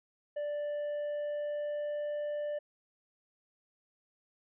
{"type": "tone with pitch glide", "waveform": "triangle", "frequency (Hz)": [587.3, 590.7], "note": ["D5", "D5"], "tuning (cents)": [0, 10], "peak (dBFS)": -31, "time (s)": [0.36, 2.59], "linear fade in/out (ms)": 10, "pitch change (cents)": 10, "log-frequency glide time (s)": [0.47, 2.14], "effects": ["resampled to 8000 Hz"]}